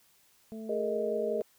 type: harmonic tone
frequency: 220.4 Hz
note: A3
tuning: 3 cents sharp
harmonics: 1 / 2 / 3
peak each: -39 / -45 / -50 dBFS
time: 0.52-1.41 s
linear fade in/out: 0 ms
type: chord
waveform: sine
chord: Ab suspended second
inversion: none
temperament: equal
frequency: 415.3 / 466.2 / 622.3 Hz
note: Ab4 / Bb4 / Eb5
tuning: 0 / 0 / 0 cents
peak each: -33 dBFS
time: 0.69-1.42 s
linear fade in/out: 5 ms
effects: white hiss -65 dBFS RMS until 1.58 s